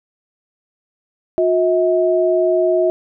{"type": "tone pair together", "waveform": "sine", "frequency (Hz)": [360, 641.4], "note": ["F#4", "E5"], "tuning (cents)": [-47, -48], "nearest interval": "minor seventh", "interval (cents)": 999, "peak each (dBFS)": -15, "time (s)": [1.38, 2.9], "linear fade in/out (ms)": 0, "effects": []}